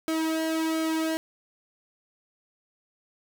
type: tone with flanger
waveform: sawtooth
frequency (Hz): 320.7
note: E4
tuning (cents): -48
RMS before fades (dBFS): -27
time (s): 0.08-1.17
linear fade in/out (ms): 0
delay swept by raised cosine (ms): 1.1 to 2.3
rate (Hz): 1.4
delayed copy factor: -0.75
effects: none